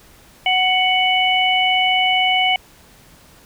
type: harmonic tone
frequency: 743 Hz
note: F#5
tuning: 7 cents sharp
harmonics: 1 / 3 / 4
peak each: -18 / -18 / -18 dBFS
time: 0.46-2.56 s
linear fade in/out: 2 ms
effects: pink hiss -48 dBFS RMS until 3.45 s